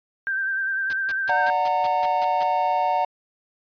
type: tone with vibrato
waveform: sine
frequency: 1568 Hz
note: G6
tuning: in tune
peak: -22 dBFS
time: 0.27-1.5 s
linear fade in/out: 0 ms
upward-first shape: sine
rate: 10 Hz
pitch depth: 37 cents each way
type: noise bursts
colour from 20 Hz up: white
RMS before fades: -32 dBFS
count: 9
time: 0.9-2.432 s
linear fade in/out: 0 ms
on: 28 ms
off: 160 ms
type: chord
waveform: triangle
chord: D augmented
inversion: none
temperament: just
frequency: 587.3 / 734.2 / 917.7 Hz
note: D5 / F#5 / A#5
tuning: 0 / -14 / -27 cents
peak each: -26 / -20 / -21 dBFS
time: 1.29-3.05 s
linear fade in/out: 5 ms
effects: resampled to 11025 Hz